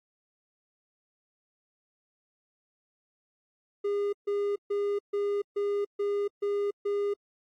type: tone bursts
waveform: triangle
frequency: 406.5 Hz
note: G#4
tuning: 37 cents flat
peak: -24 dBFS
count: 8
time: 3.84-7.14 s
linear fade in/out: 10 ms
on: 290 ms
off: 140 ms
effects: AAC 48 kbps